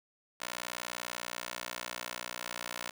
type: tone with high-pass filter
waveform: 15% pulse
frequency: 60.2 Hz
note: B1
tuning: 44 cents flat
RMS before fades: -41 dBFS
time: 0.4-2.91 s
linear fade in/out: 10 ms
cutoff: 920 Hz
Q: 0.52
effects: none